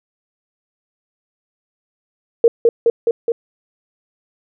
sine tone with echo, 464.6 Hz, A#4, 6 cents flat, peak -5 dBFS, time 2.44-2.48 s, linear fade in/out 2 ms, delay 210 ms, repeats 4, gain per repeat -2 dB, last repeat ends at 3.32 s, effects none

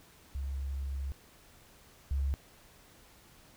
sine tone pair in turn, 68.3 / 68.74 Hz, C#2 / C#2, -25 / -14 cents, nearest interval unison, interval 11 cents, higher second, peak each -33 / -28 dBFS, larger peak second, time 0.35-1.12 / 2.11-2.34 s, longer first, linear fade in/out 0 ms, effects pink hiss -59 dBFS RMS until 3.56 s

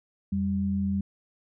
sine tone pair together, 86.68 / 196 Hz, F2 / G3, -12 / 0 cents, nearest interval octave + major second, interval 1412 cents, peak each -31 / -25 dBFS, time 0.32-1.01 s, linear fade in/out 5 ms, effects none

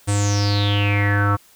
square tone with low-pass filter sweep, 101.8 Hz, G#2, 34 cents flat, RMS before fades -18 dBFS, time 0.07-1.37 s, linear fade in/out 20 ms, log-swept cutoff 8800 to 1200 Hz, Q 9.1, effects white hiss -52 dBFS RMS until 1.55 s

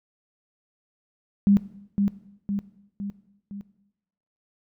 sine tone with echo, 200.8 Hz, G3, 42 cents sharp, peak -14 dBFS, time 1.47-1.57 s, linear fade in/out 0 ms, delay 510 ms, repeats 4, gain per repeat -5 dB, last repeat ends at 3.61 s, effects noise-tail reverb RT60 0.9 s tail -17 dB re dry

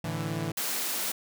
sawtooth chord, A suspended fourth, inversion none, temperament equal with one note detuned, 110.32 / 146.83 / 164.81 Hz, A2 / D3 / E3, +5 / 0 / 0 cents, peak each -32 / -31 / -29 dBFS, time 0.04-0.52 s, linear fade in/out 5 ms
white high-pass noise, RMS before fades -31 dBFS, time 0.57-1.12 s, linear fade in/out 5 ms, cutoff 160 Hz, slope 96 dB/octave
effects none

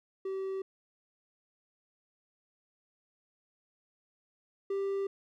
triangle tone pair in turn, 384.3 / 393.5 Hz, G4 / G4, -34 / +7 cents, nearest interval unison, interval 41 cents, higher second, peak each -31 / -28 dBFS, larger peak second, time 0.25-0.62 / 4.7-5.07 s, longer neither, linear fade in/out 5 ms, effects none

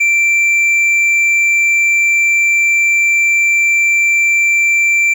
triangle tone with hard clipping, 2349 Hz, D7, in tune, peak -10 dBFS, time 0-5.14 s, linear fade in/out 10 ms, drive 7 dB, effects none

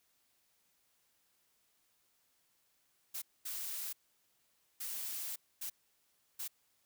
blue noise bursts at uneven times, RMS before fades -41 dBFS, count 5, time 3.14-3.22 / 3.45-3.93 / 4.8-5.36 / 5.61-5.7 / 6.39-6.48 s, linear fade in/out 10 ms, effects white hiss -75 dBFS RMS until 6.85 s

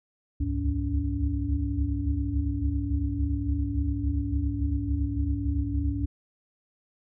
sine tone cluster, 64.3 / 71.4 / 74.9 / 102.4 / 284.6 Hz, C2 / D2 / D2 / G#2 / C#4, -30 / -48 / +35 / -24 / +46 cents, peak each -31 dBFS, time 0.4-6.06 s, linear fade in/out 10 ms, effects none

